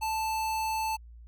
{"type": "tone", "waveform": "square", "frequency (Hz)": 880, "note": "A5", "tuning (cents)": 0, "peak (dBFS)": -29, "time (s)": [0.01, 0.97], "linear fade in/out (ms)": 20, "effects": ["added 58 Hz sine -46 dBFS peak until 1.27 s"]}